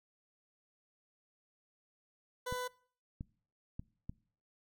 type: tone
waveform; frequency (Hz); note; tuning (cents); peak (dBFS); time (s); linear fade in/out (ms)
20% pulse; 499; B4; +18; -32; 2.46-2.68; 10
type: clicks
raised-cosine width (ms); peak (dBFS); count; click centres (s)
5; -29; 4; 2.525 / 3.209 / 3.795 / 4.095
effects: noise-tail reverb RT60 0.5 s tail -23 dB re dry